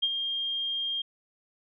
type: tone with ADSR envelope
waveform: sine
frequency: 3213 Hz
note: G7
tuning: 42 cents sharp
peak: -21 dBFS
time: 0.02-1.02 s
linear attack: 15 ms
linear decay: 47 ms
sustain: -7 dB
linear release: 7 ms
effects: none